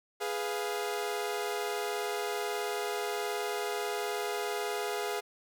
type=chord; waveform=sawtooth; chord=F diminished; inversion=first; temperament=equal; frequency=415.3 / 493.9 / 698.5 Hz; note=Ab4 / Cb5 / F5; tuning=0 / 0 / 0 cents; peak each=-30 / -35 / -34 dBFS; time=0.2-5.21 s; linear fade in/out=20 ms; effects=none